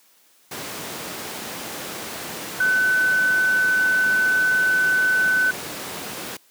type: tone in noise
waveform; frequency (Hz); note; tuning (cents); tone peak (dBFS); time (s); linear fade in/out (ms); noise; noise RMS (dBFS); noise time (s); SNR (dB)
sine; 1509; F#6; +34; -16; 2.6-5.51; 5; pink; -31; 0.51-6.37; +12
effects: white hiss -57 dBFS RMS until 6.5 s + high-pass 200 Hz 12 dB/octave